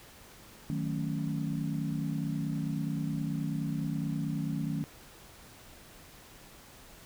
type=chord; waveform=sine; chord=D# half-diminished seventh; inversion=none; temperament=equal; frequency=155.56 / 185 / 220 / 277.2 Hz; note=D#3 / F#3 / A3 / C#4; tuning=0 / 0 / 0 / 0 cents; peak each=-33 / -38 / -37 / -37 dBFS; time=0.7-4.84 s; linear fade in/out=0 ms; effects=pink hiss -53 dBFS RMS until 7.05 s